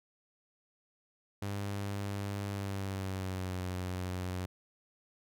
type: tone with pitch glide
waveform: sawtooth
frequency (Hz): 100.3 to 91.45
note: G2 to F#2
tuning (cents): +40 to -20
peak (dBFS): -31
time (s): 1.42-4.46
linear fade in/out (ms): 5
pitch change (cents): -160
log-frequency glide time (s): 2.49-3.6
effects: none